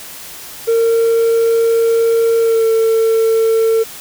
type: tone with pitch glide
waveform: triangle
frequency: 458.4 to 450 Hz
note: A#4 to A4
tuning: -29 to +39 cents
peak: -7 dBFS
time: 0.67-3.84 s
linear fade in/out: 20 ms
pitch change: -32 cents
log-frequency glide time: 2.39-2.64 s
effects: tanh soft clip ceiling -4 dBFS + white hiss -32 dBFS RMS until 4 s